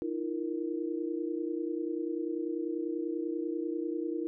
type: chord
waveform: sine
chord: Eb suspended second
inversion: none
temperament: equal with one note detuned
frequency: 311.1 / 341.3 / 466.2 Hz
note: Eb4 / F4 / Bb4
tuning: 0 / -40 / 0 cents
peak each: -35 / -34 / -39 dBFS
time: 0.02-4.27 s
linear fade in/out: 0 ms
effects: none